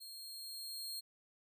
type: tone with level ramp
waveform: sawtooth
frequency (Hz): 4237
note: C8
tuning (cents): +21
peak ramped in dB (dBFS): -46 to -38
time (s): 0-1.01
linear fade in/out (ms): 20
effects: none